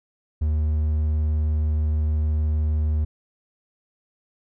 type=tone; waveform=triangle; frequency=76.6 Hz; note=D#2; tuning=27 cents flat; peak=-17 dBFS; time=0.41-3.05 s; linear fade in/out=10 ms; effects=none